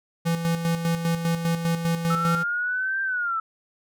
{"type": "tone with tremolo", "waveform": "square", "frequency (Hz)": 167.2, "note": "E3", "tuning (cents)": 25, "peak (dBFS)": -21, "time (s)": [0.25, 2.44], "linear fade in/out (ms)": 20, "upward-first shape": "square", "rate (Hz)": 5, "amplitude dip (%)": 55}
{"type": "exponential two-way sweep", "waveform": "sine", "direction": "up then down", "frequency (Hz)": [1308, 1584, 1308], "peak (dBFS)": -23, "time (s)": [2.1, 3.4], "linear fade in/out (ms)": 5, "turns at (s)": 3.02}
{"effects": []}